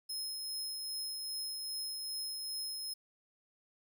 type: tone with tremolo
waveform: sawtooth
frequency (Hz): 5150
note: E8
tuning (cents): -41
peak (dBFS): -34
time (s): 0.09-2.94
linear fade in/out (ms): 10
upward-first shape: triangle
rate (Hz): 2.5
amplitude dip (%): 30
effects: 12-bit